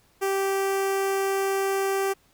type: tone with notch filter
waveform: sawtooth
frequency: 389.9 Hz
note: G4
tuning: 9 cents flat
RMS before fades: -25 dBFS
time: 0.21-2.14 s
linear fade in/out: 20 ms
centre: 3900 Hz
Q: 1.5
effects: pink hiss -62 dBFS RMS until 2.33 s